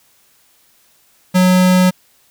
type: tone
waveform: square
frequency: 183.3 Hz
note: F#3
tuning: 16 cents flat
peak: -9 dBFS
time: 1.34-1.91 s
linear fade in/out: 20 ms
effects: white hiss -54 dBFS RMS until 2.3 s